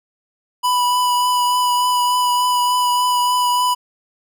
square tone with vibrato, 987.8 Hz, B5, in tune, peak -15 dBFS, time 0.63-3.75 s, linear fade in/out 20 ms, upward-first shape triangle, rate 3.4 Hz, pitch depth 16 cents each way, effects none

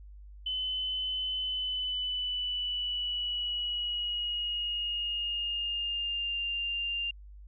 sine tone with pitch glide, 3029 to 2794 Hz, F#7 to F7, +40 to 0 cents, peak -30 dBFS, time 0.46-7.11 s, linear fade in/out 5 ms, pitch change -140 cents, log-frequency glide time 1.38-6.38 s, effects added 50 Hz sine -46 dBFS peak until 7.47 s

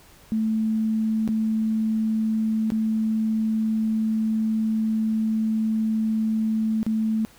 sine tone with dropouts, 219.8 Hz, A3, 2 cents flat, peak -20 dBFS, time 0.32-7.25 s, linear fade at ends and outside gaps 0 ms, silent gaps 1.277-1.289 / 2.703-2.72 / 6.83-6.865 s, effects pink hiss -52 dBFS RMS until 7.38 s

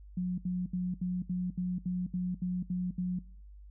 sine tone bursts, 180.8 Hz, F#3, 40 cents flat, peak -29 dBFS, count 11, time 0.17-3.19 s, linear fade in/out 5 ms, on 210 ms, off 71 ms, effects noise-tail reverb RT60 0.6 s tail -23 dB re dry + added 50 Hz sine -48 dBFS peak until 3.7 s

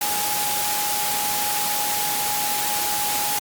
sine tone in noise, 830.6 Hz, G#5, in tune, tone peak -27 dBFS, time 0.01-3.39 s, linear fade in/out 5 ms, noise white, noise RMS -24 dBFS, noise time 0.01-3.39 s, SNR -6 dB, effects high-pass 100 Hz 12 dB/octave + Opus 48 kbps

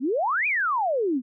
sine exponential two-way sweep, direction up then down, 233.1 to 2536 to 233.1 Hz, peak -21 dBFS, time 0-1.22 s, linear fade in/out 50 ms, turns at 0.47 s, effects none

